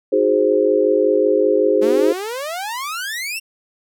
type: chord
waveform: sine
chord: Ab dominant seventh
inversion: second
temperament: equal with one note detuned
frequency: 315.1 / 370 / 415.3 / 523.3 Hz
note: Eb4 / Gb4 / Ab4 / C5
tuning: +22 / 0 / 0 / 0 cents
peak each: -21 / -20 / -16 / -17 dBFS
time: 0.12-2.13 s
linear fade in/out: 10 ms
type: exponential sweep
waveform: sawtooth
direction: up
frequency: 207.7 to 2794 Hz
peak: -20 dBFS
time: 1.81-3.4 s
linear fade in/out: 20 ms
effects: none